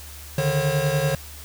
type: tone cluster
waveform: square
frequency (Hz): 143.1 / 153.4 / 542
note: D3 / D#3 / C#5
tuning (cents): -45 / -24 / -39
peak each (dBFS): -25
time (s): 0.38-1.15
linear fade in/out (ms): 2
effects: added 73 Hz sine -40 dBFS peak until 1.44 s + white hiss -42 dBFS RMS until 1.44 s